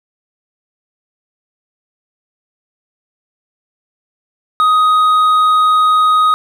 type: tone with hard clipping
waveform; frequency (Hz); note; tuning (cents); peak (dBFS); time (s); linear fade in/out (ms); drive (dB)
sine; 1252; D#6; +10; -9; 4.6-6.34; 0; 4
effects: none